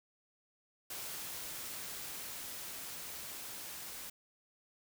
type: noise with level ramp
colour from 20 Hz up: white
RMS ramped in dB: -43 to -46 dBFS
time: 0.9-4.1 s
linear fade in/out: 5 ms
effects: none